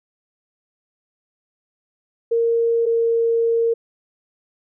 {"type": "tone pair in turn", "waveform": "sine", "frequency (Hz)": [463.1, 460.9], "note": ["A#4", "A#4"], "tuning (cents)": [-11, -20], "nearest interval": "unison", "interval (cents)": 9, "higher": "first", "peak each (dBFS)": -15, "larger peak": "neither", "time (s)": [[2.31, 2.86], [2.86, 3.74]], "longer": "second", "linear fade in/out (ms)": 10, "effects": []}